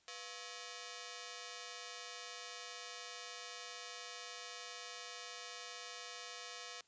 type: ring-modulated tone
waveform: 5% pulse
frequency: 597 Hz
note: D5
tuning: 28 cents sharp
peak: -32 dBFS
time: 0.08-6.81 s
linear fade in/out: 0 ms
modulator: 105 Hz
effects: white hiss -72 dBFS RMS until 6.87 s + resampled to 16000 Hz